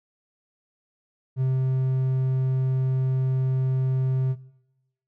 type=tone; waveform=triangle; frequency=130.81 Hz; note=C3; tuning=in tune; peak=-18 dBFS; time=1.36-4.36 s; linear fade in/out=50 ms; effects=noise-tail reverb RT60 1.0 s tail -20 dB re dry